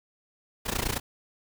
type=noise with amplitude modulation; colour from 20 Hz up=pink; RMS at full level=-26 dBFS; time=0.65-1 s; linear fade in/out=20 ms; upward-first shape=sine; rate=29.1 Hz; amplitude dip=90%; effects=none